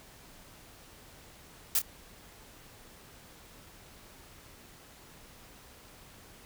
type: noise with echo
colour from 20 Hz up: blue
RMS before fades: -26 dBFS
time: 1.75-1.79 s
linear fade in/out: 2 ms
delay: 28 ms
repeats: 1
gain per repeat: -10 dB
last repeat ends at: 1.818 s
effects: pink hiss -54 dBFS RMS until 6.45 s